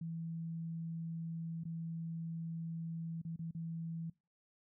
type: tone with dropouts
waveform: sine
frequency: 164.81 Hz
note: E3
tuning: in tune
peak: -39 dBFS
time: 0.01-4.1 s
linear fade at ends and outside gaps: 5 ms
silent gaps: 1.637-1.652 / 3.217-3.249 / 3.362-3.391 / 3.511-3.548 s
effects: noise-tail reverb RT60 0.3 s tail -24 dB re dry